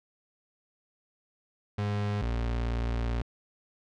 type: tone pair in turn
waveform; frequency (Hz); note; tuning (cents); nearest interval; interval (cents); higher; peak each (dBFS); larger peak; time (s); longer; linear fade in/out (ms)
35% pulse; 102.9 / 58.34; G#2 / A#1; -16 / +2; minor seventh; 982; first; -26 / -26; neither; 1.78-2.22 / 2.22-3.22; second; 5
effects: low-pass 4000 Hz 12 dB/octave